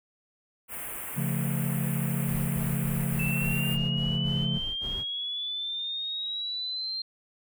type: band-stop noise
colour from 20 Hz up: white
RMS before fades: -37 dBFS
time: 0.68-3.78 s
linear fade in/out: 50 ms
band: 2800 to 8500 Hz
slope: 48 dB/octave
type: chord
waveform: triangle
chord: Db augmented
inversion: none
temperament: equal with one note detuned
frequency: 138.59 / 172.21 / 220 Hz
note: Db3 / F3 / A3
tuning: 0 / -24 / 0 cents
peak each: -27 / -29 / -32 dBFS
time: 1.16-4.59 s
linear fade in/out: 20 ms
type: noise bursts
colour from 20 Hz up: brown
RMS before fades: -38 dBFS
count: 10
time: 2.25-5.047 s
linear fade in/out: 50 ms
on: 250 ms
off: 33 ms
type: exponential sweep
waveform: sine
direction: up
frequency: 2637 to 4186 Hz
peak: -30 dBFS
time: 3.19-7.02 s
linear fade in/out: 5 ms
effects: none